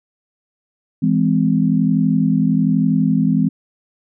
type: chord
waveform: sine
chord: E augmented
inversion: none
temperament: just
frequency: 164.81 / 206 / 257.5 Hz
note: E3 / G#3 / B#3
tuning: 0 / -14 / -28 cents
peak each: -17 dBFS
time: 1.02-3.49 s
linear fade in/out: 10 ms
effects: none